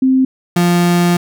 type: tone pair in turn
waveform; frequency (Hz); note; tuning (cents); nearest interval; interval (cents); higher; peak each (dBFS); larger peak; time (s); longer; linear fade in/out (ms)
sine / 35% pulse; 261.6 / 174.6; C4 / F3; 0 / 0; perfect fifth; 700; first; -8; neither; 0.02-0.25 / 0.56-1.17; second; 5
effects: none